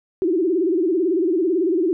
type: tone with vibrato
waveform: sine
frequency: 349.2 Hz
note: F4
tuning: in tune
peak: -16 dBFS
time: 0.22-1.93 s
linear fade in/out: 0 ms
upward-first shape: sine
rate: 18 Hz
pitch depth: 180 cents each way
effects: none